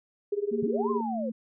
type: tone with tremolo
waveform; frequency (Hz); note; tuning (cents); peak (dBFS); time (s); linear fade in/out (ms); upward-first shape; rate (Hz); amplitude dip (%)
sine; 408.2; G#4; -30; -23; 0.32-1.01; 5; sine; 19; 90
type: tone with pitch glide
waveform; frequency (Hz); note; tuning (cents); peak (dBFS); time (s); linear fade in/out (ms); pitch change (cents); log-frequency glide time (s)
sine; 230.8 to 223.8; A#3 to A3; -17 to +30; -30; 0.51-1.32; 10; -53; 0.97-1.15
type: linear two-way sweep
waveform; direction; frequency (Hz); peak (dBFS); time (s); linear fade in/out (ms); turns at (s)
sine; up then down; 116.54 to 1081 to 483; -31; 0.62-1.3; 10; 0.9
effects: none